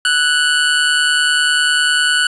25% pulse tone with amplitude modulation, 1480 Hz, F#6, in tune, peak -6 dBFS, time 0.05-2.27 s, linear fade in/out 2 ms, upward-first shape sine, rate 150 Hz, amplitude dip 50%, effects resampled to 24000 Hz + 7-bit

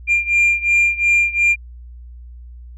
sine beating tone pair, 2392 / 2394.8 Hz, D7 / D7, +31 / +33 cents, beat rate 2.8 Hz, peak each -13 / -15 dBFS, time 0.07-1.56 s, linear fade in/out 50 ms, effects tanh soft clip ceiling -9 dBFS + added 60 Hz sine -34 dBFS peak until 2.77 s

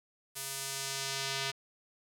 square tone with band-pass filter sweep, 136.3 Hz, C#3, 29 cents flat, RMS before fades -37 dBFS, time 0.35-1.52 s, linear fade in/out 20 ms, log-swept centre 11000 to 3800 Hz, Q 0.93, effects none

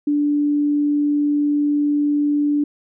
sine tone, 292.3 Hz, D4, 8 cents flat, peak -15 dBFS, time 0.07-2.64 s, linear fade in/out 5 ms, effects none

